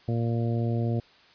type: harmonic tone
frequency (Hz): 116.54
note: A#2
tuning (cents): 0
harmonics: 1 / 2 / 3 / 4 / 5 / 6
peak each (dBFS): -25 / -31 / -35 / -37 / -39 / -41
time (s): 0.08-1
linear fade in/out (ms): 5
effects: white hiss -56 dBFS RMS until 1.34 s + resampled to 11025 Hz